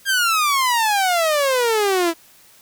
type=exponential sweep; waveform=sawtooth; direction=down; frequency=1626 to 324.7 Hz; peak=-12 dBFS; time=0.05-2.14 s; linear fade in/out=50 ms; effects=white hiss -50 dBFS RMS until 2.61 s